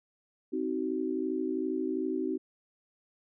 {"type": "chord", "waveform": "sine", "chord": "C diminished", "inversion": "none", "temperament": "just", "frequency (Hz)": [261.6, 314, 376.7], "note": ["C4", "Eb4", "Gb4"], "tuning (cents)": [0, 16, 31], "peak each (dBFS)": [-34, -33, -33], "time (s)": [0.52, 2.38], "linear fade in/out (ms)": 20, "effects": []}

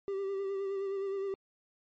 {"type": "tone with vibrato", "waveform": "triangle", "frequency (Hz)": 392, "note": "G4", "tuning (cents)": 0, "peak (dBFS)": -30, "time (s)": [0.08, 1.34], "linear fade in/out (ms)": 0, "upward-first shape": "sine", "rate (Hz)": 9.6, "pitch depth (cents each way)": 31, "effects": ["MP3 32 kbps"]}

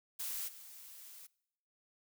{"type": "noise with level steps", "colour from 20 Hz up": "blue", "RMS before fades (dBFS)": [-40, -53], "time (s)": [0.19, 1.27], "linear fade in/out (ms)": 10, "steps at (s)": 0.47, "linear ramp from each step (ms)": 20, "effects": ["noise-tail reverb RT60 0.8 s tail -23 dB re dry"]}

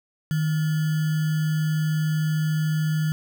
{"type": "tone with sample-and-hold", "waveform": "sine", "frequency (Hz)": 155.56, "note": "D#3", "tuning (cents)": 0, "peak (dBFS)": -20, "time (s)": [0.31, 3.12], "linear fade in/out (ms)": 0, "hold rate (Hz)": 1575, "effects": []}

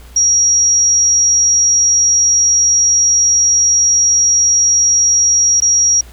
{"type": "tone with dropouts", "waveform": "sine", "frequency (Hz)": 5680, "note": "F8", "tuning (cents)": 28, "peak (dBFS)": -8, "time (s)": [0.16, 6.01], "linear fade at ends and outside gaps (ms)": 5, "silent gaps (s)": [5.603, 5.62], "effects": ["added 60 Hz sine -35 dBFS peak until 6.12 s", "pink hiss -43 dBFS RMS until 6.12 s"]}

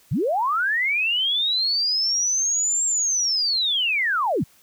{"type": "linear two-way sweep", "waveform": "sine", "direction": "up then down", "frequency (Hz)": [92.6, 7500, 92.6], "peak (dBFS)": -19, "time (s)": [0.11, 4.44], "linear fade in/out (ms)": 10, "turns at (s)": 2.85, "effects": ["white hiss -56 dBFS RMS until 4.62 s"]}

